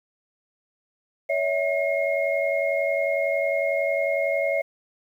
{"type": "tone cluster", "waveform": "sine", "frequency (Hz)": [562, 653, 2147], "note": ["C#5", "E5", "C7"], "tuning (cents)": [24, -17, 44], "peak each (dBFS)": [-24, -25, -28], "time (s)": [1.29, 4.62], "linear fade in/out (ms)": 10, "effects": ["9-bit"]}